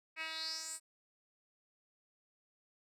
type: tone with band-pass filter sweep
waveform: 10% pulse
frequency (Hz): 320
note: D#4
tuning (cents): +49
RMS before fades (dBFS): -42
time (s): 0.16-0.8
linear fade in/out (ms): 50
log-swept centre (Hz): 2400 to 9200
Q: 5.1
effects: none